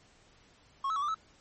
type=tone with pitch steps; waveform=triangle; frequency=1093 / 1301 / 1124 / 1187 / 1301 Hz; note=C#6 / E6 / C#6 / D6 / E6; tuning=-25 / -23 / +24 / +18 / -23 cents; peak=-27 dBFS; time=0.84-1.145 s; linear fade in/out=5 ms; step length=61 ms; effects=pink hiss -62 dBFS RMS until 1.4 s + MP3 32 kbps